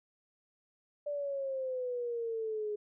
sine exponential sweep, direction down, 587.3 to 415.3 Hz, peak -33 dBFS, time 1.06-2.76 s, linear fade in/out 10 ms, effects none

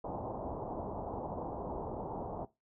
white low-pass noise, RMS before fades -40 dBFS, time 0.04-2.45 s, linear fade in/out 5 ms, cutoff 930 Hz, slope 48 dB/octave, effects noise-tail reverb RT60 0.2 s tail -17 dB re dry

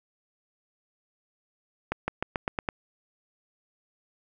accelerating click train, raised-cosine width 0.5 ms, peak -12 dBFS, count 7, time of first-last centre 1.92-2.688 s, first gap 160 ms, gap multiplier 0.91, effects none

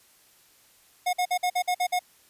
square tone bursts, 723 Hz, F#5, 40 cents flat, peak -23 dBFS, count 8, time 1.06-1.993 s, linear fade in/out 10 ms, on 72 ms, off 51 ms, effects white hiss -59 dBFS RMS until 2.29 s + resampled to 32000 Hz

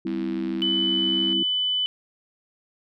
sine chord, C major, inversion second, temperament equal with one note detuned, 196 / 257.6 / 329.6 Hz, G3 / C4 / E4, 0 / -27 / 0 cents, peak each -30 / -31 / -27 dBFS, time 0.05-1.43 s, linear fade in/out 5 ms
click train, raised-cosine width 0.3 ms, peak -26 dBFS, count 111, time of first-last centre 0.07-1.329 s, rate 87.4 Hz
sine tone, 3000 Hz, F#7, 23 cents sharp, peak -21 dBFS, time 0.62-1.86 s, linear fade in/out 0 ms
effects none

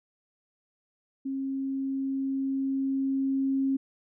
sine tone with level ramp, 270 Hz, C#4, 45 cents flat, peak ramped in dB -29 to -23 dBFS, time 1.25-3.77 s, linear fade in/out 10 ms, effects none

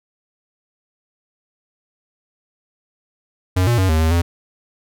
square tone with pitch steps, 92 / 119.3 / 94.2 / 79.1 / 80.2 / 85.3 Hz, F#2 / A#2 / F#2 / D#2 / E2 / F2, -9 / +41 / +32 / +29 / -47 / -40 cents, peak -14 dBFS, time 3.56-4.22 s, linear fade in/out 10 ms, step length 110 ms, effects none

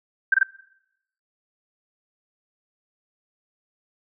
sine tone bursts, 1568 Hz, G6, in tune, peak -13 dBFS, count 3, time 0.32-0.432 s, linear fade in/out 5 ms, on 22 ms, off 23 ms, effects noise-tail reverb RT60 0.8 s tail -20 dB re dry

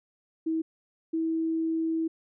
sine tone pair in turn, 322.1 / 324.5 Hz, E4 / E4, -40 / -27 cents, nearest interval unison, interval 13 cents, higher second, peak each -25 dBFS, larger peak neither, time 0.46-0.62 / 1.13-2.08 s, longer second, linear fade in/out 10 ms, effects none

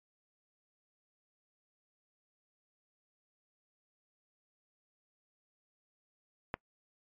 click, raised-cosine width 0.5 ms, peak -18 dBFS, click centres 6.541 s, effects noise-tail reverb RT60 0.1 s tail -25 dB re dry + MP3 96 kbps

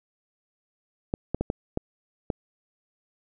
clicks, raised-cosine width 2 ms, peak -12 dBFS, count 6, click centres 1.139 / 1.346 / 1.41 / 1.501 / 1.774 / 2.302 s, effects none

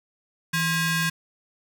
sawtooth ring-modulated tone, 893 Hz, A5, 25 cents sharp, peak -15 dBFS, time 0.53-1.1 s, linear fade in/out 10 ms, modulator 729 Hz, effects none

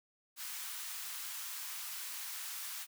white high-pass noise, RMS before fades -43 dBFS, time 0.36-2.87 s, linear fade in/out 50 ms, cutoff 950 Hz, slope 24 dB/octave, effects none

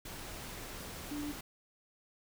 sine tone in noise, 293.7 Hz, D4, in tune, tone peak -37 dBFS, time 1.11-1.32 s, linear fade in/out 5 ms, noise pink, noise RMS -45 dBFS, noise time 0.05-1.41 s, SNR +5 dB, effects none

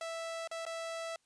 sawtooth tone with dropouts, 659.3 Hz, E5, in tune, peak -34 dBFS, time 0.01-1.16 s, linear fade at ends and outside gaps 2 ms, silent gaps 0.475-0.513 / 0.653-0.664 s, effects white hiss -75 dBFS RMS until 1.25 s + resampled to 22050 Hz

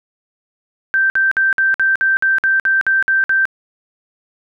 sine tone bursts, 1563 Hz, G6, 6 cents flat, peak -11 dBFS, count 12, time 0.94-3.454 s, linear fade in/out 0 ms, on 160 ms, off 54 ms, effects none

